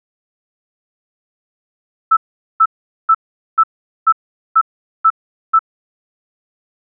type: tone bursts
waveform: sine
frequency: 1317 Hz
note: E6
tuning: 2 cents flat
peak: -6 dBFS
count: 8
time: 2.11-5.592 s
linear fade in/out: 10 ms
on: 59 ms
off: 430 ms
effects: none